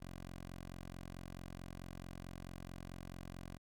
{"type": "tone", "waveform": "10% pulse", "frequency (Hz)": 44.57, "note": "F1", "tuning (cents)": 36, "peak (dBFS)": -39, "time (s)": [0, 3.58], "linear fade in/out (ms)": 20, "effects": []}